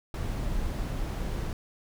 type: noise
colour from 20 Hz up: brown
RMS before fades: -31 dBFS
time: 0.14-1.53 s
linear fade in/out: 2 ms
effects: none